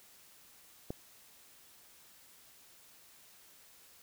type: click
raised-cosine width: 2 ms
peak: -24 dBFS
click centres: 0.905 s
effects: white hiss -60 dBFS RMS until 4.02 s